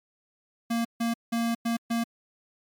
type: tone bursts at uneven times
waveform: square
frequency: 232 Hz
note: A#3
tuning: 8 cents flat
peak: -25 dBFS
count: 5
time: 0.7-0.85 / 1-1.14 / 1.32-1.55 / 1.65-1.77 / 1.9-2.04 s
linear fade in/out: 10 ms
effects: MP3 96 kbps